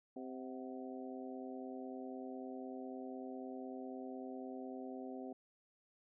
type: harmonic tone with a mistuned harmonic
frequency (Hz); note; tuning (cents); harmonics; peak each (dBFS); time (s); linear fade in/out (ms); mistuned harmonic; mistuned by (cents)
130; C3; -11; 2 / 3 / 4 / 5 / 6; -46 / -50 / -53 / -54 / -54; 0.16-5.33; 5; 6; -77
effects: none